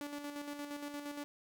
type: tone with tremolo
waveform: sawtooth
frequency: 289.7 Hz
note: D4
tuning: 24 cents flat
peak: -36 dBFS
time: 0.01-1.24 s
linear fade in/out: 0 ms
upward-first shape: square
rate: 8.6 Hz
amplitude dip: 45%
effects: none